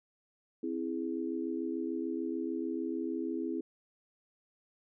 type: chord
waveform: sine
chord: C augmented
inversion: none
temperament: equal with one note detuned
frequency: 261.6 / 328.3 / 415.3 Hz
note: C4 / E4 / G#4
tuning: 0 / -7 / 0 cents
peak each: -37 / -35 / -40 dBFS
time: 0.63-3.61 s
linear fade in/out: 5 ms
effects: none